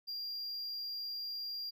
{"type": "tone", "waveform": "triangle", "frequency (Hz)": 4779, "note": "D8", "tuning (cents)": 29, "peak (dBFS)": -37, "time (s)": [0.07, 1.71], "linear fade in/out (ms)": 20, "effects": []}